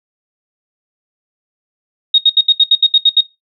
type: tone bursts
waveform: sine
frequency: 3733 Hz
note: A#7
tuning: 2 cents sharp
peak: -4 dBFS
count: 10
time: 2.14-3.208 s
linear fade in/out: 5 ms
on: 42 ms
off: 72 ms
effects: noise-tail reverb RT60 0.2 s tail -18 dB re dry